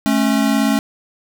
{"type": "tone pair together", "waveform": "square", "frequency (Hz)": [216.6, 273.9], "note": ["A3", "C#4"], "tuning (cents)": [-27, -21], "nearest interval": "major third", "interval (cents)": 406, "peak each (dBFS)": -17, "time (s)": [0.06, 0.79], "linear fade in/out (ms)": 0, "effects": []}